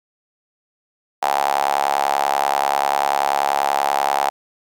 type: tone with high-pass filter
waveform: sawtooth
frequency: 70.3 Hz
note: C#2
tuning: 25 cents sharp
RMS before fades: -19 dBFS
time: 1.22-4.3 s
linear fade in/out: 10 ms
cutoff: 790 Hz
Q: 6.7
effects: none